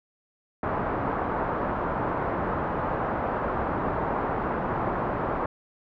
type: low-pass noise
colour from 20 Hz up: white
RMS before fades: -28 dBFS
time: 0.63-5.46 s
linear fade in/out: 2 ms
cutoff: 1200 Hz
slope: 24 dB/octave
effects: none